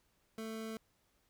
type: tone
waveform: 25% pulse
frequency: 221.8 Hz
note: A3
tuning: 14 cents sharp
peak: -37 dBFS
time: 0.38-0.77 s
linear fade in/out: 2 ms
effects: pink hiss -75 dBFS RMS until 1.29 s